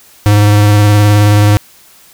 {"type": "tone with vibrato", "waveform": "square", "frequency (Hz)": 103.83, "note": "G#2", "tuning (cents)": 0, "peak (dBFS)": -5, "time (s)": [0.26, 1.57], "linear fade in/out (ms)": 0, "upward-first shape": "triangle", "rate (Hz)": 19, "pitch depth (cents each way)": 25, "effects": ["white hiss -42 dBFS RMS until 2.13 s"]}